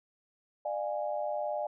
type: chord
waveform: sine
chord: D diminished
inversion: none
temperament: equal with one note detuned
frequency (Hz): 599.3 / 698.5 / 830.6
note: D5 / F5 / Ab5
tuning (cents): +35 / 0 / 0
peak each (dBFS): -33 / -37 / -37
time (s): 0.65-1.67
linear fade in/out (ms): 5
effects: none